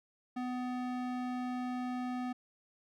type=tone with band-pass filter; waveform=square; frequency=250 Hz; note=B3; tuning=21 cents sharp; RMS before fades=-37 dBFS; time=0.36-2.33 s; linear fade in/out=10 ms; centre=590 Hz; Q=0.52; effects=none